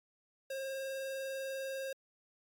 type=tone with vibrato; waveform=square; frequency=536 Hz; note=C5; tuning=42 cents sharp; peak=-38 dBFS; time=0.5-1.93 s; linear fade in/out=5 ms; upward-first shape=square; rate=20 Hz; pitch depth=15 cents each way; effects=MP3 96 kbps